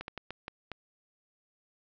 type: slowing click train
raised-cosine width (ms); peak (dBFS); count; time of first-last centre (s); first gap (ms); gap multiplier
0.3; -22; 6; 0.01-0.717; 71; 1.35
effects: low-pass 5000 Hz 12 dB/octave